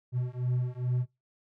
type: beating tone pair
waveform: triangle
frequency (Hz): 123.47 / 125.87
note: B2 / B2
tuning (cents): 0 / +33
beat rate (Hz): 2.4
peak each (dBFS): -29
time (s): 0.12-1.06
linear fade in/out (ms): 50
effects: noise-tail reverb RT60 0.2 s tail -19 dB re dry